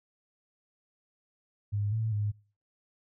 sine tone with pitch steps, 102.8 / 111.1 / 104.1 Hz, G#2 / A2 / G#2, -17 / +17 / +5 cents, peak -27 dBFS, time 1.72-2.32 s, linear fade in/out 20 ms, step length 200 ms, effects noise-tail reverb RT60 0.4 s tail -24 dB re dry

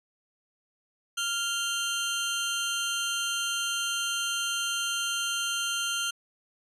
25% pulse tone pair together, 1395 / 3135 Hz, F6 / G7, -2 / -1 cents, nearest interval octave + major second, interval 1401 cents, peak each -27 dBFS, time 1.17-6.11 s, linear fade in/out 10 ms, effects resampled to 32000 Hz

